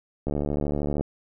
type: click train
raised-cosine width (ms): 2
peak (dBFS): -14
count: 55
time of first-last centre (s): 0.27-1.01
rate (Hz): 73
effects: none